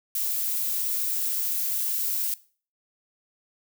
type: noise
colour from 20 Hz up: violet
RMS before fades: -27 dBFS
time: 0.15-2.34 s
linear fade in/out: 2 ms
effects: noise-tail reverb RT60 0.4 s tail -19 dB re dry